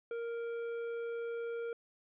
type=tone with tanh clipping; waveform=sine; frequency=466 Hz; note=A#4; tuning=1 cent flat; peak=-38 dBFS; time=0.11-1.73 s; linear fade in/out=2 ms; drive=10 dB; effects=resampled to 8000 Hz